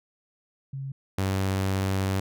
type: tone pair in turn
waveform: sine / sawtooth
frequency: 135.9 / 96.1 Hz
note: C#3 / G2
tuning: -34 / -34 cents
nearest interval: tritone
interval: 600 cents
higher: first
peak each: -31 / -20 dBFS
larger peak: second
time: 0.73-0.92 / 1.18-2.2 s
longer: second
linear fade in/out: 5 ms
effects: none